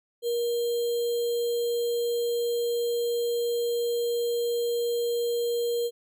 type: tone with sample-and-hold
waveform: sine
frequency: 472.9 Hz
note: A#4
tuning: 25 cents sharp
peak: -24 dBFS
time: 0.22-5.91 s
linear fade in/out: 50 ms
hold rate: 3675 Hz
effects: none